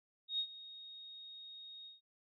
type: tone with ADSR envelope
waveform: sine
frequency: 3735 Hz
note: A#7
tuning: 3 cents sharp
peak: -32 dBFS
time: 0.28-2.01 s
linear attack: 110 ms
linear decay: 73 ms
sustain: -17 dB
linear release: 150 ms
effects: none